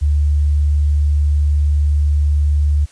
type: tone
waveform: sine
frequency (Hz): 73.42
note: D2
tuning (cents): 0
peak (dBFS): -11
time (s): 0.01-2.86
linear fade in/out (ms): 20
effects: white hiss -48 dBFS RMS until 2.91 s + resampled to 22050 Hz